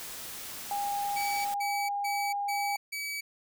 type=noise; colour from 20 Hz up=white; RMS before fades=-41 dBFS; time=0-1.54 s; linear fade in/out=0 ms
type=tone; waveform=sine; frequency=810 Hz; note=G#5; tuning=43 cents flat; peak=-29 dBFS; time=0.71-2.76 s; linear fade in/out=2 ms
type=tone bursts; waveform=sawtooth; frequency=2284 Hz; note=D7; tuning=49 cents flat; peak=-30 dBFS; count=5; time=1.16-3.21 s; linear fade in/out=10 ms; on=290 ms; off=150 ms
effects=none